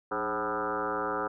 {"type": "tone with frequency modulation", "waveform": "sine", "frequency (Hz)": 871, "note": "A5", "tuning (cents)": -18, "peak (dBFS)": -28, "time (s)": [0.11, 1.28], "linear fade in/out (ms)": 10, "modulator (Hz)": 114, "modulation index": 4.9, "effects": []}